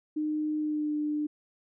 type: tone with pitch glide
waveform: sine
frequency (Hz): 305.1 to 299.5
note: D#4 to D4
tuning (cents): -34 to +34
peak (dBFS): -27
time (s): 0.16-1.27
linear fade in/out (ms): 10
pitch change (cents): -32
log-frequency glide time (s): 0.58-0.92
effects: none